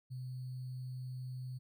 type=tone with sample-and-hold; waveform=sine; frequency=127.7 Hz; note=C3; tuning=42 cents flat; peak=-40 dBFS; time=0.1-1.59 s; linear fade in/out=20 ms; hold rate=4410 Hz; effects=none